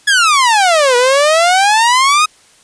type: exponential two-way sweep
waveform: sawtooth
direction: down then up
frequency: 1714 to 480 to 1271 Hz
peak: -4 dBFS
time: 0.07-2.26 s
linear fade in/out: 10 ms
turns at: 0.96 s
effects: white hiss -47 dBFS RMS until 2.63 s + resampled to 22050 Hz